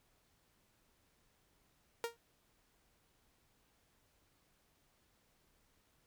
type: tone with exponential decay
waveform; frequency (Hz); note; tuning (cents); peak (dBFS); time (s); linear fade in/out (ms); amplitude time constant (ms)
sawtooth; 466.2; A#4; 0; -29; 2.04-2.17; 1; 27
effects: pink hiss -74 dBFS RMS until 6.06 s